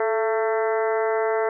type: harmonic tone with a mistuned harmonic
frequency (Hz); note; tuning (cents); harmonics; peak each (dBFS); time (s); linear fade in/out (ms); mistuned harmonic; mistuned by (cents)
223.7; A3; +29; 2 / 3 / 4 / 5 / 6 / 7 / 8 / 9; -22 / -26 / -29 / -35 / -33 / -36 / -37 / -36; 0-1.49; 2; 2; -35
effects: none